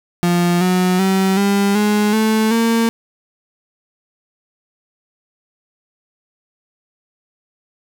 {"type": "tone with pitch steps", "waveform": "35% pulse", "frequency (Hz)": [174.61, 182.66, 191.07, 199.88, 209.1, 218.7, 228.8], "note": ["F3", "F#3", "G3", "G3", "G#3", "A3", "A#3"], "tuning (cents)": [0, -22, -44, 34, 12, -10, -32], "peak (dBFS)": -11, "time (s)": [0.23, 2.89], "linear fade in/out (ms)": 0, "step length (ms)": 380, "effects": []}